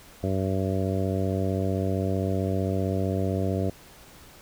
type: harmonic tone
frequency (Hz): 95.5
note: G2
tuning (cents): -45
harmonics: 1 / 2 / 3 / 4 / 5 / 6 / 7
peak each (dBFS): -27 / -30 / -32 / -33 / -34 / -35 / -35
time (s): 0.23-3.7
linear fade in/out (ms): 5
effects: pink hiss -50 dBFS RMS until 4.41 s